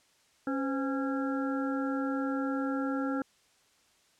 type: harmonic tone with a mistuned harmonic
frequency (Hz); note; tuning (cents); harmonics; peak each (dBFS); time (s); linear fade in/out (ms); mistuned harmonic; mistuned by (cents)
273.8; C#4; -21; 1 / 2 / 3 / 5 / 6; -30 / -37 / -42 / -38 / -45; 0.47-3.22; 2; 2; -100
effects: white hiss -66 dBFS RMS until 4.19 s + low-pass 8000 Hz 12 dB/octave